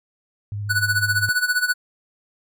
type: tone with vibrato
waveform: sine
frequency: 102.9 Hz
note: G#2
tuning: 16 cents flat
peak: -25 dBFS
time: 0.52-1.29 s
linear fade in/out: 0 ms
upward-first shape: sine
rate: 15 Hz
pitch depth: 29 cents each way
type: tone with tremolo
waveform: square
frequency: 1480 Hz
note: F#6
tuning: in tune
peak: -16 dBFS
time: 0.69-1.74 s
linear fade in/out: 20 ms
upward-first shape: sine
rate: 15 Hz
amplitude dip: 80%
effects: none